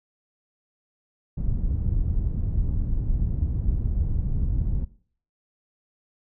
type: low-pass noise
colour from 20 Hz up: pink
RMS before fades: -24 dBFS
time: 1.37-4.85 s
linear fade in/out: 10 ms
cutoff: 110 Hz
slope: 12 dB/octave
effects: noise-tail reverb RT60 0.5 s tail -19 dB re dry